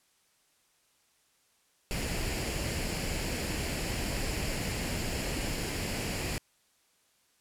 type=noise with comb filter; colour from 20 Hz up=pink; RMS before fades=-33 dBFS; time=1.91-6.38 s; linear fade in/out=0 ms; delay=0.41 ms; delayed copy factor=+0.5; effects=white hiss -69 dBFS RMS until 7.4 s + low-pass 11000 Hz 12 dB/octave